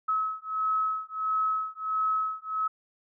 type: beating tone pair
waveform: sine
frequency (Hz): 1286 / 1287.5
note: E6 / E6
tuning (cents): -43 / -41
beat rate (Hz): 1.5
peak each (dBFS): -29 / -29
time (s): 0.08-2.68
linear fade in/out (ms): 10
effects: none